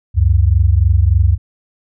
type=tone pair together; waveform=sine; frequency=69.9 / 93.3 Hz; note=C#2 / F#2; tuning=+15 / +15 cents; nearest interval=perfect fourth; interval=500 cents; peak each=-11 dBFS; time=0.14-1.38 s; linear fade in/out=50 ms; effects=none